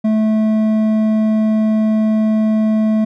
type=tone with hard clipping; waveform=triangle; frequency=217.4 Hz; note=A3; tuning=21 cents flat; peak=-13 dBFS; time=0.04-3.05 s; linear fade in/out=10 ms; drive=10 dB; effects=none